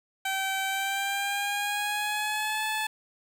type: tone with pitch glide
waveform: 15% pulse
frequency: 772 to 866.5 Hz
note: G5 to A5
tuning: -27 to -27 cents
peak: -21 dBFS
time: 0.25-2.87 s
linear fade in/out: 5 ms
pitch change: +200 cents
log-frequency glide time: 0.66-2.64 s
effects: none